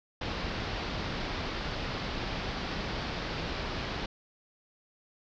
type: low-pass noise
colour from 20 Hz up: pink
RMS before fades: -35 dBFS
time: 0.21-4.06 s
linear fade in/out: 5 ms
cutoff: 5100 Hz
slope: 48 dB/octave
effects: none